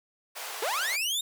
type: high-pass noise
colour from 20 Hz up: pink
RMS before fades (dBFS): -38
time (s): 0.35-0.97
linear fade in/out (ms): 20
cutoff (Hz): 590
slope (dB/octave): 24
type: linear sweep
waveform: sawtooth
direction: up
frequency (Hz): 377 to 3729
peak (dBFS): -24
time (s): 0.62-1.21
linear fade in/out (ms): 5
effects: none